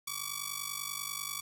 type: ring-modulated tone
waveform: 5% pulse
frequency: 1143 Hz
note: D6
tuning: 47 cents flat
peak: -21 dBFS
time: 0.07-1.41 s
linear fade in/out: 5 ms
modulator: 25.1 Hz
effects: 9-bit